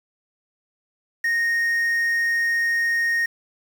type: tone with quantisation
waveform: triangle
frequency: 1857 Hz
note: A#6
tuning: 7 cents flat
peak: -17 dBFS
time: 1.24-3.26 s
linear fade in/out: 5 ms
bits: 7
effects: none